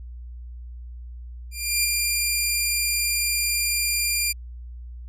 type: tone with ADSR envelope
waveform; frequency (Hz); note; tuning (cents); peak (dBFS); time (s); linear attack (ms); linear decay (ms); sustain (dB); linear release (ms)
10% pulse; 2394; D7; +33; -9; 1.51-4.33; 330; 12; -3; 18
effects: added 60 Hz sine -35 dBFS peak until 5.08 s + resampled to 32000 Hz